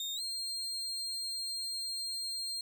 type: tone with pitch glide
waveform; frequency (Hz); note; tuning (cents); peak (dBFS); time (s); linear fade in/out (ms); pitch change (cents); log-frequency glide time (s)
35% pulse; 3676 to 4198; A#7 to C8; -25 to +5; -34; 0-2.61; 2; +230; 0.15-0.21
effects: none